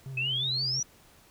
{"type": "tone with vibrato", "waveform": "triangle", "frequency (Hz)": 130.81, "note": "C3", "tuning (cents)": 0, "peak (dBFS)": -34, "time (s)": [0.06, 0.8], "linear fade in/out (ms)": 2, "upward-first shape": "sine", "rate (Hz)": 5.8, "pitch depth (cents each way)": 54}
{"type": "exponential sweep", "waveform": "sine", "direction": "up", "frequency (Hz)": [2544, 5960], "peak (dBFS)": -27, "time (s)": [0.17, 0.83], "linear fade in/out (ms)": 5}
{"effects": ["pink hiss -58 dBFS RMS until 1.3 s"]}